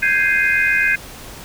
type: chord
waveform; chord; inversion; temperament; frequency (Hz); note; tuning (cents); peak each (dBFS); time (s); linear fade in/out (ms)
sine; Ab major seventh; third; equal with one note detuned; 1568 / 1655.5 / 2093 / 2489; G6 / Ab6 / C7 / Eb7; 0 / -6 / 0 / 0; -19; 0.02-0.96; 10
effects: pink hiss -36 dBFS RMS until 1.44 s